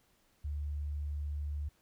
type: tone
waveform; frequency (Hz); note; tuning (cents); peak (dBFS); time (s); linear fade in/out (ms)
sine; 73.3; D2; -3; -34; 0.44-1.69; 10
effects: pink hiss -71 dBFS RMS until 1.81 s